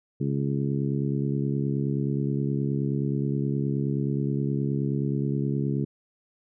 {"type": "harmonic tone", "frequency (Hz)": 69.5, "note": "C#2", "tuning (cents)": 5, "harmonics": [2, 3, 4, 5, 6], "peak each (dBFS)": [-26, -30, -32, -34, -36], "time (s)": [0.2, 5.85], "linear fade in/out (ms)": 10, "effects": []}